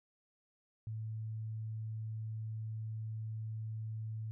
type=tone; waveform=sine; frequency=110 Hz; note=A2; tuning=in tune; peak=-38 dBFS; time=0.87-4.31 s; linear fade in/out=0 ms; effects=none